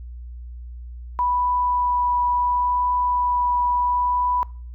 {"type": "tone with vibrato", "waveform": "sine", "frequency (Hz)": 984, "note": "B5", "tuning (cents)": -7, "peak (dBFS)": -18, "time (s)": [1.19, 4.43], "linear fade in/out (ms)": 0, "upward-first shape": "triangle", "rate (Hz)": 0.72, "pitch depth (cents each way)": 9, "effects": ["noise-tail reverb RT60 0.4 s tail -22 dB re dry", "added 60 Hz sine -33 dBFS peak until 4.74 s"]}